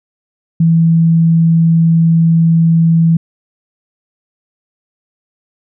sine tone, 164.81 Hz, E3, in tune, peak -6 dBFS, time 0.6-3.17 s, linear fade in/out 5 ms, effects none

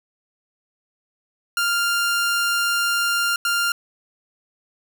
sawtooth tone bursts at uneven times, 1396.9 Hz, F6, in tune, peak -15 dBFS, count 2, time 1.57-3.36 / 3.45-3.72 s, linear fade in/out 2 ms, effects none

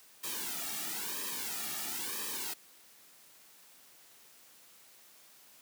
white noise with flanger, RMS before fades -38 dBFS, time 0.23-2.54 s, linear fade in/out 10 ms, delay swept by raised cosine 1.4 to 1.99 ms, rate 1 Hz, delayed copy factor -0.95, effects white hiss -59 dBFS RMS until 5.61 s + high-pass 150 Hz 12 dB/octave

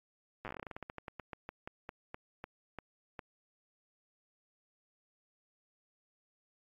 slowing click train, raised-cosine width 0.5 ms, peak -27 dBFS, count 27, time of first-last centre 0.45-3.192 s, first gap 8 ms, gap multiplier 1.17, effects AAC 32 kbps

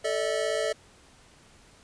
square chord, A suspended fourth, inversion none, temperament equal with one note detuned, 440 / 587.3 / 643.5 Hz, A4 / D5 / E5, 0 / 0 / -42 cents, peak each -31 dBFS, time 0.04-0.73 s, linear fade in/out 10 ms, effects pink hiss -56 dBFS RMS until 1.83 s + resampled to 22050 Hz

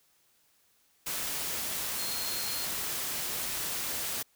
sine tone in noise, 4229 Hz, C8, 18 cents sharp, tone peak -38 dBFS, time 1.98-2.66 s, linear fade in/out 10 ms, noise white, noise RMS -34 dBFS, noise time 1.06-4.23 s, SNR -7 dB, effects white hiss -68 dBFS RMS until 4.35 s

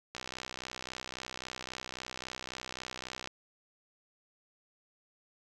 click train, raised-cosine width 0.2 ms, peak -22 dBFS, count 200, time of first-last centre 0.15-3.274 s, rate 63.7 Hz, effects none

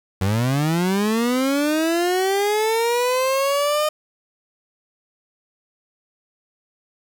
30% pulse linear sweep, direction up, 91 to 614 Hz, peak -15 dBFS, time 0.21-3.89 s, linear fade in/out 5 ms, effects 9-bit

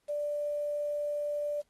sine tone with quantisation, 587.3 Hz, D5, in tune, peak -30 dBFS, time 0.08-1.62 s, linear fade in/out 20 ms, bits 9, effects pink hiss -75 dBFS RMS until 1.69 s + AAC 32 kbps

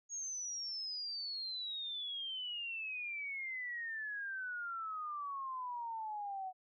sine exponential sweep, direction down, 6645 to 740 Hz, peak -39 dBFS, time 0.09-6.53 s, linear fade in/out 50 ms, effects none

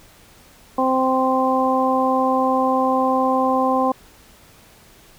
harmonic tone, 260.7 Hz, C4, 6 cents flat, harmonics 1 / 2 / 3 / 4, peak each -21 / -21 / -21 / -21 dBFS, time 0.78-3.92 s, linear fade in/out 5 ms, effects pink hiss -49 dBFS RMS until 5.18 s

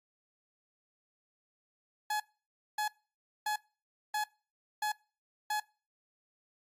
30% pulse tone bursts, 847 Hz, G#5, 34 cents sharp, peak -28 dBFS, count 6, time 2.1-5.6 s, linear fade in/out 5 ms, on 100 ms, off 580 ms, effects noise-tail reverb RT60 0.4 s tail -25 dB re dry + AAC 48 kbps

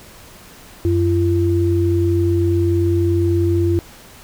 sine tone pair together, 92.5 / 340.9 Hz, F#2 / F4, 0 / -42 cents, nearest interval octave + major seventh, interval 2258 cents, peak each -16 dBFS, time 0.85-3.79 s, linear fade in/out 0 ms, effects pink hiss -42 dBFS RMS until 4.23 s

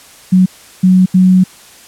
sine tone bursts at uneven times, 185 Hz, F#3, in tune, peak -4 dBFS, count 3, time 0.32-0.46 / 0.83-1.06 / 1.14-1.44 s, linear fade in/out 10 ms, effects white hiss -39 dBFS RMS until 1.87 s + low-pass 11000 Hz 12 dB/octave

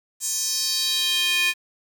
square tone with high-pass filter sweep, 352.3 Hz, F4, 15 cents sharp, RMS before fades -23 dBFS, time 0.2-1.54 s, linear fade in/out 50 ms, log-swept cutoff 7200 to 2300 Hz, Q 3.2, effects 8-bit

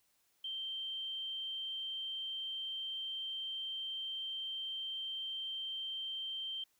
sine tone, 3136 Hz, G7, in tune, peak -38 dBFS, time 0.44-6.64 s, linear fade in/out 5 ms, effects white hiss -75 dBFS RMS until 6.79 s

